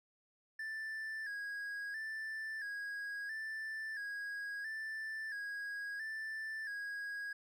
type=tone with vibrato; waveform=triangle; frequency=1706 Hz; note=G#6; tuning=46 cents sharp; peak=-38 dBFS; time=0.59-7.33 s; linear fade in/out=5 ms; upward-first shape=square; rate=0.74 Hz; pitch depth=61 cents each way; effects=none